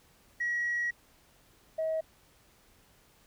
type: tone pair in turn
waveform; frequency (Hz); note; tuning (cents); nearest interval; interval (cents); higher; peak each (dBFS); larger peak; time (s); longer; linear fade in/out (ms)
sine; 1913 / 638.4; A#6 / D#5; +44 / +44; octave + perfect fifth; 1900; first; -27; neither; 0.4-0.91 / 1.78-2.01; first; 10
effects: tanh soft clip ceiling -25 dBFS + pink hiss -63 dBFS RMS until 3.26 s